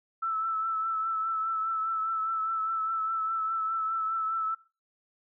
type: tone with vibrato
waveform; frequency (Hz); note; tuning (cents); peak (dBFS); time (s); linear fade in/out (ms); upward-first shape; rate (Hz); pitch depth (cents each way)
sine; 1318.5; E6; 0; -27; 0.22-4.55; 10; triangle; 4.9; 33
effects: noise-tail reverb RT60 0.3 s tail -19 dB re dry